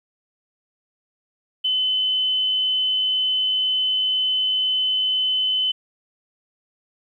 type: tone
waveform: sine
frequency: 3034 Hz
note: F#7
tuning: 43 cents sharp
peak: -18 dBFS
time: 1.64-5.72 s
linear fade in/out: 10 ms
effects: 10-bit